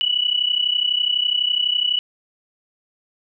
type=tone pair together; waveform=sine; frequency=2933 / 2965 Hz; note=F#7 / F#7; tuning=-16 / +3 cents; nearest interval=unison; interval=19 cents; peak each=-20 dBFS; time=0.01-1.99 s; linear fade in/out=0 ms; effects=none